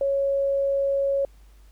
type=tone; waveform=sine; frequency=553 Hz; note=C#5; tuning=4 cents flat; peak=-20 dBFS; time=0.01-1.25 s; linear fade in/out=2 ms; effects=added 50 Hz sine -48 dBFS peak until 1.71 s + pink hiss -62 dBFS RMS until 1.71 s